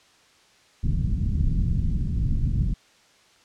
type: low-pass noise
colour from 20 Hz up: pink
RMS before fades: -23 dBFS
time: 0.83-2.74 s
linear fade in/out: 5 ms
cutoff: 190 Hz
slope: 24 dB/octave
effects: white hiss -57 dBFS RMS until 3.44 s + low-pass 6000 Hz 12 dB/octave